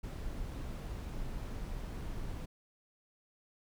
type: noise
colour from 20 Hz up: brown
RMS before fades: -40 dBFS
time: 0.03-2.46 s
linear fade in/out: 10 ms
effects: none